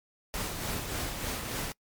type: noise with tremolo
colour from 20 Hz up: pink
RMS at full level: -33 dBFS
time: 0.34-1.72 s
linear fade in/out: 0 ms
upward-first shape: sine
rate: 3.4 Hz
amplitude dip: 40%
effects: noise-tail reverb RT60 0.1 s tail -25 dB re dry + MP3 96 kbps